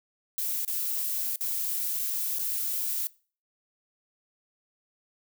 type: noise with dropouts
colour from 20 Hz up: violet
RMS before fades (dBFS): -30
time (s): 0.38-3.07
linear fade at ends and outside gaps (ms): 0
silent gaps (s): 0.649-0.678 / 1.359-1.409 / 1.991-1.995 / 2.386-2.393
effects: noise-tail reverb RT60 0.4 s tail -22 dB re dry